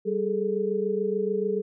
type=tone cluster; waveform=sine; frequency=194.8 / 412.4 / 439.3 Hz; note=G3 / G#4 / A4; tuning=-11 / -12 / -3 cents; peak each=-31 / -27 / -27 dBFS; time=0.05-1.62 s; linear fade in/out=20 ms; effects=none